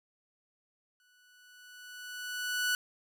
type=tone with exponential growth; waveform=sawtooth; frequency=1480 Hz; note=F#6; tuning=in tune; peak=-23 dBFS; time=1-2.75 s; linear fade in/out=1 ms; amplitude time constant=380 ms; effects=none